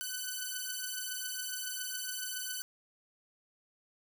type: beating tone pair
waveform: 5% pulse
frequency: 1500 / 1507.2 Hz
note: F#6 / F#6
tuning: +23 / +32 cents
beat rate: 7.2 Hz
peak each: -28 dBFS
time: 0.01-2.62 s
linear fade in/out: 0 ms
effects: none